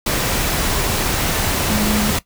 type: tone in noise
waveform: sine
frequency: 210.6 Hz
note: G#3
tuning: 24 cents sharp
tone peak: -18 dBFS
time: 1.7-2.11 s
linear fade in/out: 5 ms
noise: pink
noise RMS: -19 dBFS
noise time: 0.06-2.19 s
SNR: -2 dB
effects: noise-tail reverb RT60 0.1 s tail -17 dB re dry